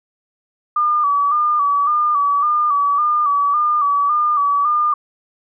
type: tone with vibrato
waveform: sine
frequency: 1174.7 Hz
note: D6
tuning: in tune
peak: -13 dBFS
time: 0.76-4.94 s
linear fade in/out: 5 ms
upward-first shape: square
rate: 1.8 Hz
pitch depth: 48 cents each way
effects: none